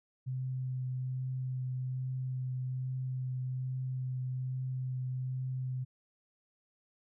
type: tone with vibrato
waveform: sine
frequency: 128.7 Hz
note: C3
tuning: 28 cents flat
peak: -33 dBFS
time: 0.26-5.85 s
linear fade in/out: 20 ms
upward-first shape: triangle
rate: 1.2 Hz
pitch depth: 13 cents each way
effects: none